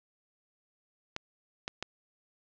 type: clicks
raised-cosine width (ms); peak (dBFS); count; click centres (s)
0.2; -17; 3; 1.164 / 1.679 / 1.826
effects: low-pass 6000 Hz 12 dB/octave